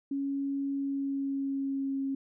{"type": "tone with pitch glide", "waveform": "sine", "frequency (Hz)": [277.2, 271.7], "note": ["C#4", "C#4"], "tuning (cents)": [0, -35], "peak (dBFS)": -29, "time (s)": [0.11, 2.15], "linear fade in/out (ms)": 5, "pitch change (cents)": -35, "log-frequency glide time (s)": [0.75, 2.04], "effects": []}